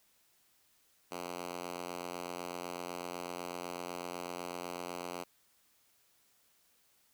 5% pulse tone with high-pass filter, 88 Hz, F2, 14 cents sharp, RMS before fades -42 dBFS, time 1.11-5.24 s, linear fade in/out 10 ms, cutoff 220 Hz, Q 0.64, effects white hiss -70 dBFS RMS until 7.13 s

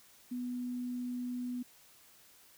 sine tone, 246.9 Hz, B3, in tune, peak -35 dBFS, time 0.31-1.63 s, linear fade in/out 10 ms, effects white hiss -61 dBFS RMS until 2.57 s

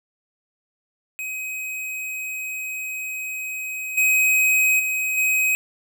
square tone with level steps, 2528 Hz, D#7, 27 cents sharp, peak -28 / -16 / -22 / -18 dBFS, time 1.19-5.55 s, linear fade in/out 0 ms, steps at 3.97 / 4.79 / 5.17 s, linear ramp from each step 10 ms, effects none

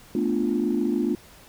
sine chord, B half-diminished seventh, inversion third, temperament equal, 220 / 246.9 / 293.7 / 349.2 Hz, A3 / B3 / D4 / F4, 0 / 0 / 0 / 0 cents, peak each -26 dBFS, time 0.15-1.15 s, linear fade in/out 2 ms, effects tanh soft clip ceiling -13 dBFS + pink hiss -50 dBFS RMS until 1.48 s

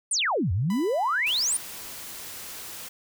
sine exponential two-way sweep, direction down then up, 9956 to 82.41 to 9956 Hz, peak -22 dBFS, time 0.11-1.57 s, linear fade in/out 5 ms, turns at 0.52 s
sawtooth tone with exponential decay, 994 Hz, B5, 11 cents sharp, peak -31 dBFS, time 0.7-2.45 s, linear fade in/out 2 ms, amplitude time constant 380 ms
white noise, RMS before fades -39 dBFS, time 1.26-2.89 s, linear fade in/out 10 ms
effects none

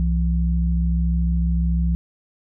sine tone pair together, 63.83 / 170 Hz, C2 / F3, -42 / -46 cents, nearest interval octave + perfect fourth, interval 1696 cents, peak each -18 / -22 dBFS, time 0-1.95 s, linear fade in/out 0 ms, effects none

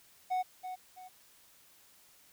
triangle tone with echo, 739 Hz, F#5, 2 cents flat, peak -27 dBFS, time 0.3-0.43 s, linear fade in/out 20 ms, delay 330 ms, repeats 2, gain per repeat -9 dB, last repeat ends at 1.09 s, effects white hiss -62 dBFS RMS until 2.32 s

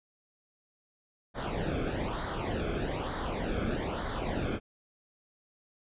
brown noise with flanger, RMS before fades -33 dBFS, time 1.34-4.6 s, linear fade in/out 50 ms, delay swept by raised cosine 0.37 to 1.07 ms, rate 1.1 Hz, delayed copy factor -0.75, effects resampled to 8000 Hz

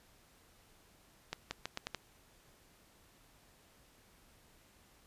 accelerating click train, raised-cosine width 0.2 ms, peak -20 dBFS, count 6, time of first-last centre 1.33-1.947 s, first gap 180 ms, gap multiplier 0.81, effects pink hiss -65 dBFS RMS until 5.06 s + resampled to 32000 Hz

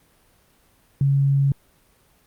sine tone, 138.7 Hz, C#3, 1 cent sharp, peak -15 dBFS, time 1.01-1.52 s, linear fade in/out 2 ms, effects pink hiss -59 dBFS RMS until 2.26 s + Opus 32 kbps

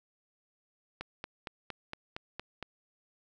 click train, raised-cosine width 0.3 ms, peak -22 dBFS, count 8, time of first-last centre 1.01-2.627 s, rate 4.33 Hz, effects none

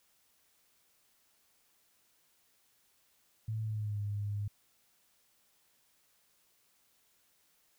sine tone with pitch glide, 110 to 102.63 Hz, A2 to G#2, 0 to -20 cents, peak -33 dBFS, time 3.48-4.48 s, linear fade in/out 5 ms, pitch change -120 cents, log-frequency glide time 3.63-4 s, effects white hiss -71 dBFS RMS until 7.78 s

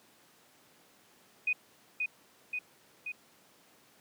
sine tone with echo, 2489 Hz, D#7, in tune, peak -26 dBFS, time 1.47-1.53 s, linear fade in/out 5 ms, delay 530 ms, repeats 3, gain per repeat -3 dB, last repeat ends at 3.12 s, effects pink hiss -62 dBFS RMS until 4 s + high-pass 200 Hz 12 dB/octave

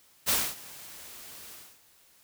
white noise with ADSR envelope, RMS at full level -24 dBFS, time 0.26-1.8 s, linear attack 35 ms, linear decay 250 ms, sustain -22 dB, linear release 280 ms, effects white hiss -61 dBFS RMS until 2.23 s

